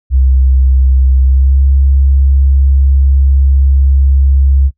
sine tone with pitch glide, 65.41 to 67.91 Hz, C2 to C#2, 0 to -35 cents, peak -5 dBFS, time 0.1-4.71 s, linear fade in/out 50 ms, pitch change +65 cents, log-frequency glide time 1.23-1.63 s, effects noise-tail reverb RT60 0.1 s tail -20 dB re dry

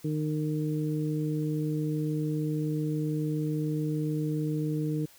harmonic tone, 153 Hz, D#3, 29 cents flat, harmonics 1 / 2 / 3, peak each -29 / -31 / -37 dBFS, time 0.04-5.06 s, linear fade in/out 10 ms, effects white hiss -56 dBFS RMS until 5.18 s

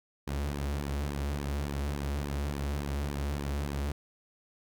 sawtooth tone with flanger, 71.2 Hz, C#2, 47 cents sharp, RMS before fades -33 dBFS, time 0.27-3.92 s, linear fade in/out 5 ms, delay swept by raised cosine 1.4 to 6.8 ms, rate 3.5 Hz, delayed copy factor -0.65, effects none

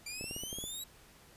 15% pulse exponential sweep, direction up, 2349 to 3908 Hz, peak -33 dBFS, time 0.06-0.84 s, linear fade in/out 5 ms
clicks, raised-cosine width 2 ms, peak -30 dBFS, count 8, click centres 0.211 / 0.242 / 0.311 / 0.364 / 0.436 / 0.529 / 0.586 / 0.64 s
effects pink hiss -59 dBFS RMS until 1.36 s + resampled to 32000 Hz

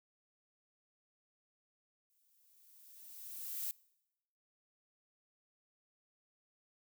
violet noise with exponential growth, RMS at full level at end -38 dBFS, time 2.1-3.71 s, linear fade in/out 0 ms, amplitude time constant 350 ms, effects noise-tail reverb RT60 0.9 s tail -24 dB re dry

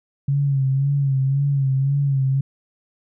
sine tone with vibrato, 137.5 Hz, C#3, 14 cents flat, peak -16 dBFS, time 0.28-2.41 s, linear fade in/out 5 ms, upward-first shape sine, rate 1.9 Hz, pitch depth 56 cents each way, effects none

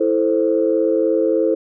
sine chord, A minor, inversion second, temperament equal, 329.6 / 440 / 523.3 Hz, E4 / A4 / C5, 0 / 0 / 0 cents, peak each -18 dBFS, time 0-1.55 s, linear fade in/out 10 ms, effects tanh soft clip ceiling -4 dBFS

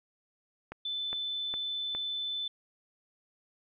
click train, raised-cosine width 0.5 ms, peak -25 dBFS, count 4, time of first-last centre 0.72-1.95 s, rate 2.44 Hz
sine tone, 3517 Hz, A7, 1 cent flat, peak -32 dBFS, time 0.85-2.48 s, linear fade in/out 5 ms
effects none

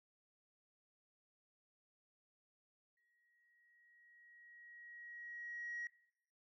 sine tone with exponential growth, 1900 Hz, A#6, 33 cents sharp, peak -40 dBFS, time 2.97-5.87 s, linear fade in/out 2 ms, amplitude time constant 630 ms, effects noise-tail reverb RT60 0.7 s tail -20 dB re dry + tanh soft clip ceiling -38 dBFS

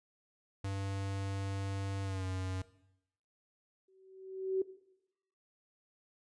square tone with pitch glide, 98 to 93.52 Hz, G2 to F#2, 0 to +19 cents, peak -36 dBFS, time 0.64-2.62 s, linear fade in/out 5 ms, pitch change -81 cents, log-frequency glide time 2.03-2.25 s
sine tone with exponential growth, 380 Hz, F#4, 46 cents sharp, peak -26 dBFS, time 3.88-4.62 s, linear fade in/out 5 ms, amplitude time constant 160 ms
effects noise-tail reverb RT60 0.8 s tail -17 dB re dry + resampled to 22050 Hz

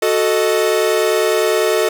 45% pulse chord, D# diminished, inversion first, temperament equal, 370 / 440 / 622.3 Hz, F#4 / A4 / D#5, 0 / 0 / 0 cents, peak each -19 / -16 / -19 dBFS, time 0.02-1.89 s, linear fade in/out 5 ms, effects none

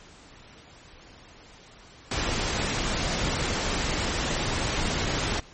pink noise, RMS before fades -27 dBFS, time 2.11-5.4 s, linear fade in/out 5 ms, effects pink hiss -50 dBFS RMS until 5.53 s + MP3 32 kbps

